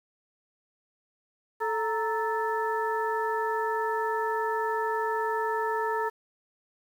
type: harmonic tone with a mistuned harmonic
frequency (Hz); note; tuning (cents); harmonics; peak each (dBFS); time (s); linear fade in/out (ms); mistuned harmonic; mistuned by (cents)
438.2; A4; -7; 1 / 2 / 3 / 4; -30 / -29 / -35 / -35; 1.6-6.1; 20; 2; +95
effects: 9-bit